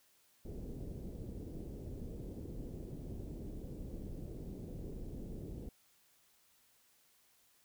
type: low-pass noise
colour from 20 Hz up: pink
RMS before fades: -45 dBFS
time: 0.45-5.69 s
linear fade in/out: 2 ms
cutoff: 450 Hz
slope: 24 dB/octave
effects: white hiss -70 dBFS RMS until 7.64 s